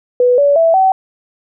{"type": "tone with pitch steps", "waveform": "sine", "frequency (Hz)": [493.9, 570.6, 659.3, 761.7], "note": ["B4", "C#5", "E5", "G5"], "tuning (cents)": [0, 50, 0, -50], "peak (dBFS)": -7, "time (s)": [0.2, 0.92], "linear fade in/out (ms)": 2, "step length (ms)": 180, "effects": []}